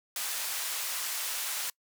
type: band-pass noise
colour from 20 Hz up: white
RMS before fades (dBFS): -34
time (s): 0.16-1.7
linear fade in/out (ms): 2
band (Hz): 810 to 16000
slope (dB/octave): 12
effects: noise-tail reverb RT60 0.1 s tail -25 dB re dry